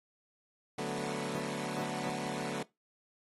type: chord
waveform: 15% pulse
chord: B minor seventh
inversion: first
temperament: equal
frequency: 146.83 / 185 / 220 / 246.9 Hz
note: D3 / F#3 / A3 / B3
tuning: 0 / 0 / 0 / 0 cents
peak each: -34 dBFS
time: 0.78-2.63 s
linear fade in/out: 5 ms
effects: noise-tail reverb RT60 0.2 s tail -21 dB re dry + AAC 32 kbps